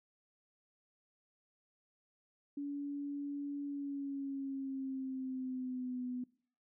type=tone with pitch glide; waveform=sine; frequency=285 to 249.5 Hz; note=C#4 to B3; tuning=+48 to +18 cents; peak=-37 dBFS; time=2.57-6.24 s; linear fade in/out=5 ms; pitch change=-230 cents; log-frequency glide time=3.65-6.05 s; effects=noise-tail reverb RT60 0.5 s tail -22 dB re dry